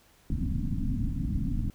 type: low-pass noise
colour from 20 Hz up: pink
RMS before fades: -29 dBFS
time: 0.3-1.7 s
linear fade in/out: 2 ms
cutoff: 290 Hz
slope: 96 dB/octave
effects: pink hiss -61 dBFS RMS until 1.74 s